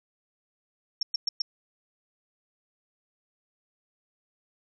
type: tone bursts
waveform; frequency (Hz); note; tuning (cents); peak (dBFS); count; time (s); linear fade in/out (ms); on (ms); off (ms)
sine; 5480; F8; -34; -23; 4; 1.01-1.42; 5; 20; 110
effects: none